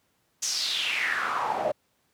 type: noise with band-pass filter sweep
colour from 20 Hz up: pink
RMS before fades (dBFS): -28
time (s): 0.42-1.72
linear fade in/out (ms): 10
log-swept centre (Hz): 6500 to 580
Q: 5
effects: pink hiss -70 dBFS RMS until 2.13 s + high-pass 100 Hz 12 dB/octave